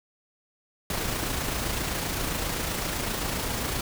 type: noise with amplitude modulation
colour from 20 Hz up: pink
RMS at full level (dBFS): -28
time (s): 0.9-3.81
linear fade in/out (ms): 2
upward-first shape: sine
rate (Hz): 27.7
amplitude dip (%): 35
effects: none